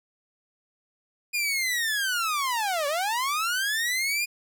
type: linear two-way sweep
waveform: sawtooth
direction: down then up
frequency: 2455 to 554.4 to 2455 Hz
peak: -21 dBFS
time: 1.33-4.26 s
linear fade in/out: 20 ms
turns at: 2.87 s
effects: none